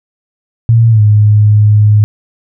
sine tone with pitch glide, 114.9 to 105.36 Hz, A#2 to G#2, -25 to +25 cents, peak -3 dBFS, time 0.69-2.04 s, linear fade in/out 0 ms, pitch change -150 cents, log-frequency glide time 0.9-1.01 s, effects none

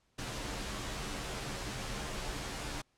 pink noise with comb filter, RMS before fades -39 dBFS, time 0.18-2.82 s, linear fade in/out 10 ms, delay 12 ms, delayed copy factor -0.7, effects pink hiss -74 dBFS RMS until 2.97 s + low-pass 8000 Hz 12 dB/octave

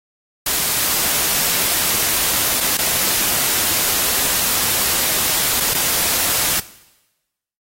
white noise with dropouts, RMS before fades -18 dBFS, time 0.46-6.6 s, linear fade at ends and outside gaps 5 ms, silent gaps 2.603-2.609 / 2.772-2.787 / 5.601-5.606 / 5.737-5.747 s, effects noise-tail reverb RT60 1.0 s tail -18 dB re dry + AAC 48 kbps

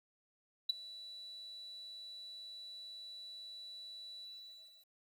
sine tone with ADSR envelope, 3951 Hz, B7, in tune, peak -25 dBFS, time 0.69-4.91 s, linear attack 8 ms, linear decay 13 ms, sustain -22 dB, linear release 670 ms, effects tanh soft clip ceiling -25 dBFS + 11-bit

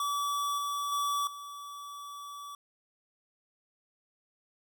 square tone with level steps, 1149 Hz, D6, 38 cents flat, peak -30 / -32 / -29 / -42 dBFS, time 0-2.55 s, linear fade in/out 2 ms, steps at 0.58 / 0.92 / 1.27 s, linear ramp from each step 2 ms, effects none

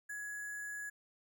sine tone with sample-and-hold, 1675 Hz, G#6, 14 cents sharp, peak -40 dBFS, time 0.09-0.9 s, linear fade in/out 10 ms, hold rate 8820 Hz, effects none

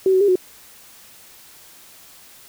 sine tone with pitch steps, 380.5 / 375 / 405.1 / 367.7 Hz, F#4 / F#4 / G#4 / F#4, +48 / +23 / -43 / -11 cents, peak -12 dBFS, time 0.06-0.356 s, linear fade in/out 2 ms, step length 74 ms, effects white hiss -46 dBFS RMS until 2.48 s

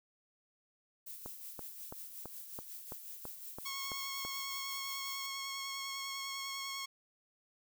violet noise with tremolo, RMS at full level -46 dBFS, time 1.06-5.27 s, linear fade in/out 10 ms, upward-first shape sine, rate 5.5 Hz, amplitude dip 45%
click train, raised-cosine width 1 ms, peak -30 dBFS, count 10, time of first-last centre 1.26-4.25 s, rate 3.01 Hz
10% pulse tone with vibrato, 1094 Hz, C#6, 23 cents flat, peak -31 dBFS, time 3.65-6.86 s, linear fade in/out 10 ms, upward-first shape sine, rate 10 Hz, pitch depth 14 cents each way
effects none

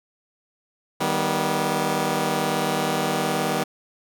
10% pulse chord, Eb augmented, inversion none, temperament just, 155.56 / 194.45 / 243.1 Hz, Eb3 / G3 / B3, 0 / -14 / -27 cents, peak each -18 dBFS, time 1-3.64 s, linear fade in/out 10 ms, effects none

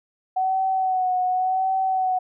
sine tone with vibrato, 748 Hz, F#5, 19 cents sharp, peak -19 dBFS, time 0.36-2.19 s, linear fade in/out 10 ms, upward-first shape sine, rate 0.89 Hz, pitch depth 35 cents each way, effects none

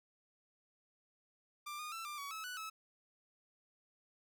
sawtooth tone with pitch steps, 1185 / 1223 / 1335 / 1190 / 1129 / 1297 / 1482 / 1299 Hz, D6 / D#6 / E6 / D6 / C#6 / E6 / F#6 / E6, +15 / -30 / +22 / +22 / +31 / -28 / +2 / -26 cents, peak -39 dBFS, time 1.66-2.7 s, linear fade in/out 10 ms, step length 130 ms, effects none

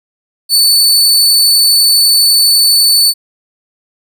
sawtooth tone, 4488 Hz, C#8, 21 cents sharp, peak -3 dBFS, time 0.49-3.14 s, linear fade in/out 50 ms, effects none

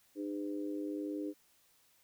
harmonic tone, 101.1 Hz, G#2, 46 cents flat, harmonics 3 / 4 / 5, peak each -37 / -43 / -46 dBFS, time 0.15-1.34 s, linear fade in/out 50 ms, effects white hiss -69 dBFS RMS until 2.03 s

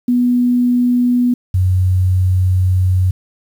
sine tone pair in turn, 245.3 / 92.34 Hz, B3 / F#2, -12 / -3 cents, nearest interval octave + perfect fourth, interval 1691 cents, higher first, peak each -10 dBFS, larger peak neither, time 0.08-1.34 / 1.54-3.11 s, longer second, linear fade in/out 5 ms, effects 7-bit

